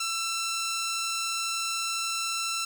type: tone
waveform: 10% pulse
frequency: 1341 Hz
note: E6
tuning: 29 cents sharp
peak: -20 dBFS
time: 0-2.65 s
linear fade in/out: 5 ms
effects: none